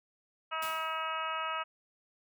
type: harmonic tone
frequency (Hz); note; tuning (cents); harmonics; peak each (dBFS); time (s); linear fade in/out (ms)
320; D#4; +49; 2 / 3 / 4 / 5 / 6 / 7 / 8 / 9; -43 / -40 / -35 / -44 / -49 / -47 / -43 / -43; 0.51-1.64; 20
type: noise with exponential decay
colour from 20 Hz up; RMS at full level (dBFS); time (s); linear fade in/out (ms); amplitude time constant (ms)
white; -41; 0.62-1.13; 5; 110
effects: none